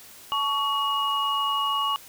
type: tone cluster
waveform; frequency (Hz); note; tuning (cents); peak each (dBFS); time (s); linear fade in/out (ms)
sine; 871 / 1122 / 2888; A5 / C#6 / F#7; -18 / +21 / -43; -32 / -24 / -28; 0.32-1.96; 0
effects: white hiss -47 dBFS RMS until 2.08 s